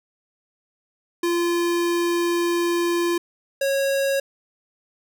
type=tone pair in turn; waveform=square; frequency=344.6 / 549.1 Hz; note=F4 / C#5; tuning=-23 / -17 cents; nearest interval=minor sixth; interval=806 cents; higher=second; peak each=-20 dBFS; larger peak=neither; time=1.23-3.18 / 3.61-4.2 s; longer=first; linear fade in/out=5 ms; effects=none